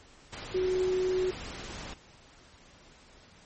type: tone in noise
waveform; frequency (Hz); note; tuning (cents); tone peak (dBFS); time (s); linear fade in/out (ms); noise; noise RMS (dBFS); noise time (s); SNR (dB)
sine; 370; F#4; 0; -25; 0.54-1.31; 10; pink; -41; 0.32-1.94; +13
effects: pink hiss -56 dBFS RMS until 3.45 s + MP3 32 kbps